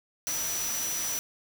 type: tone in noise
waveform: sine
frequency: 5900 Hz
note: F#8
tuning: 6 cents flat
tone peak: -31 dBFS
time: 0.27-1.19 s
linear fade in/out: 0 ms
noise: white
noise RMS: -34 dBFS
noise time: 0.27-1.19 s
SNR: 0 dB
effects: none